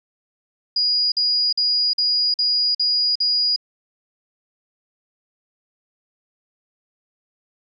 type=tone bursts; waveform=sine; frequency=4890 Hz; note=D#8; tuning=31 cents flat; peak=-16 dBFS; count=7; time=0.76-3.562 s; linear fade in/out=5 ms; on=360 ms; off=47 ms; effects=none